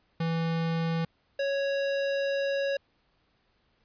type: tone pair in turn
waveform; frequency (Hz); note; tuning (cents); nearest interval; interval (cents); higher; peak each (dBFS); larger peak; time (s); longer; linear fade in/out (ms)
square; 164.81 / 554.4; E3 / C#5; 0 / 0; octave + major sixth; 2100; second; -27; neither; 0.2-1.05 / 1.39-2.77; second; 5
effects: pink hiss -70 dBFS RMS until 3.84 s + resampled to 11025 Hz